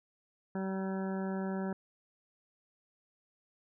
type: harmonic tone with a mistuned harmonic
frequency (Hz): 191.4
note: G3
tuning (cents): -41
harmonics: 1 / 2 / 3 / 4 / 5 / 7 / 8 / 9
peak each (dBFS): -34 / -40 / -44 / -46 / -48 / -51 / -52 / -53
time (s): 0.55-1.73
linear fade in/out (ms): 2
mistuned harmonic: 9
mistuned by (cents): -25
effects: none